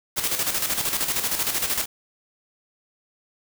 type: noise with tremolo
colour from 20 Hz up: white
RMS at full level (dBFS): -23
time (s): 0.16-1.86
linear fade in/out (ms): 20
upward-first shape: square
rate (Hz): 13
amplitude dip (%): 55
effects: none